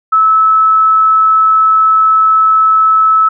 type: tone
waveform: sine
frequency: 1302 Hz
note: E6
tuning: 22 cents flat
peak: -5 dBFS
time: 0.12-3.29 s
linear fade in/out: 10 ms
effects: none